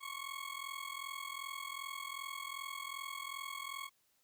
20% pulse ring-modulated tone, 1100 Hz, C#6, 14 cents flat, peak -34 dBFS, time 0-3.9 s, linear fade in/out 50 ms, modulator 21.3 Hz, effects white hiss -75 dBFS RMS until 4.23 s

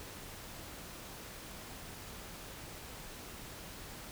silence, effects pink hiss -48 dBFS RMS until 4.11 s

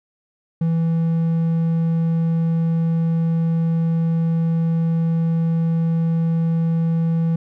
triangle tone, 164.81 Hz, E3, in tune, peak -14 dBFS, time 0.61-7.36 s, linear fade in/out 5 ms, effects none

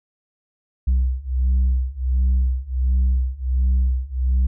sine beating tone pair, 63.1 / 64.5 Hz, B1 / C2, +38 / -24 cents, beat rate 1.4 Hz, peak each -18 / -17 dBFS, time 0.87-4.47 s, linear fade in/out 10 ms, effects tanh soft clip ceiling -13 dBFS

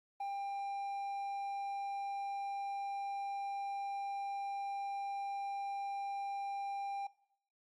triangle tone, 796 Hz, G5, 26 cents sharp, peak -35 dBFS, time 0.2-7.07 s, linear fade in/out 5 ms, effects noise-tail reverb RT60 0.7 s tail -20 dB re dry + Opus 32 kbps

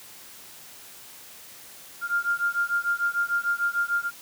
sine beating tone pair, 1398 / 1404.7 Hz, F6 / F6, +1 / +10 cents, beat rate 6.7 Hz, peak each -26 dBFS, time 2.01-4.11 s, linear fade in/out 50 ms, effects white hiss -46 dBFS RMS until 4.21 s + high-pass 80 Hz 12 dB/octave

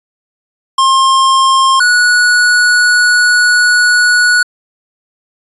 square tone pair in turn, 1065 / 1465.8 Hz, C6 / F#6, +30 / -17 cents, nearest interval tritone, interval 553 cents, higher second, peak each -7 dBFS, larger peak neither, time 0.78-1.8 / 1.8-4.43 s, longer second, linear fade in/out 5 ms, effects resampled to 24000 Hz

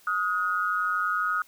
sine tone pair together, 1254.8 / 1443 Hz, D#6 / F#6, +14 / -44 cents, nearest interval major second, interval 242 cents, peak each -26 / -27 dBFS, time 0.07-1.42 s, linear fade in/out 2 ms, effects white hiss -57 dBFS RMS until 1.47 s

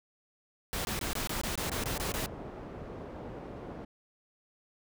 pink noise bursts, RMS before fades -34 dBFS, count 11, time 0.73-2.26 s, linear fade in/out 0 ms, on 120 ms, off 21 ms
white low-pass noise, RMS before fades -43 dBFS, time 1.66-3.85 s, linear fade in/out 5 ms, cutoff 520 Hz, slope 12 dB/octave
effects none

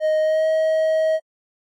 triangle tone with pitch glide, 622.3 to 634.3 Hz, D#5 to D#5, 0 to +33 cents, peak -14 dBFS, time 0-1.2 s, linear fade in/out 50 ms, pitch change +33 cents, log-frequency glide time 0.2-0.47 s, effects AAC 64 kbps

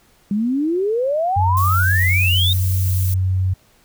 sine exponential sweep, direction up, 196 to 3760 Hz, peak -16 dBFS, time 0.31-2.53 s, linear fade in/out 2 ms
sine tone with pitch glide, 92.5 to 93.3 Hz, F#2 to F#2, 0 to +15 cents, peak -15 dBFS, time 1.36-3.54 s, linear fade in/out 10 ms, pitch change +15 cents, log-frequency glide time 1.48-3.35 s
violet noise, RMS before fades -28 dBFS, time 1.57-3.14 s, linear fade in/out 2 ms
effects pink hiss -55 dBFS RMS until 3.84 s

